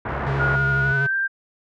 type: low-pass noise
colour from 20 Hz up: white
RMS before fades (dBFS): -28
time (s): 0.05-0.56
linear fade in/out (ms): 5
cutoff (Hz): 1600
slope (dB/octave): 24
type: tone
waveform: 25% pulse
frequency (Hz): 68.4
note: C#2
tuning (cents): -23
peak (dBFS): -25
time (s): 0.09-0.92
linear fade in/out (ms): 0
type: tone with vibrato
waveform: square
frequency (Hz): 136.8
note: C#3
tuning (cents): -23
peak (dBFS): -23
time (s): 0.26-1.07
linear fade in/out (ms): 10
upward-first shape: sine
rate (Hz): 12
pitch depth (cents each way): 38
type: tone with pitch glide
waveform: sine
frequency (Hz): 1434 to 1582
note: F6 to G6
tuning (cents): +45 to +15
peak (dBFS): -19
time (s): 0.39-1.28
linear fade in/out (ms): 20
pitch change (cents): +170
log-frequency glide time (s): 0.79-1.15
effects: low-pass 3000 Hz 12 dB/octave